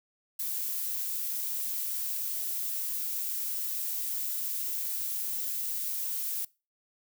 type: noise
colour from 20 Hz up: violet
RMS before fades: -33 dBFS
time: 0.39-6.45 s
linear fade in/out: 5 ms
effects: noise-tail reverb RT60 0.3 s tail -23 dB re dry